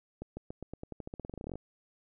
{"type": "accelerating click train", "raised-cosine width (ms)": 2, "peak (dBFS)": -27, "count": 22, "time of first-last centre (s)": [0.22, 1.556], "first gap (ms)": 150, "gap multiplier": 0.9, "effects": []}